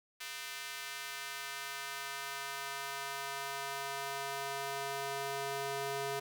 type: tone with high-pass filter sweep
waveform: square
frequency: 138.59 Hz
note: C#3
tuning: in tune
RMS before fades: -40 dBFS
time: 0.2-6.2 s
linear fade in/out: 10 ms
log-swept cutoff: 2100 to 450 Hz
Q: 0.99
effects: none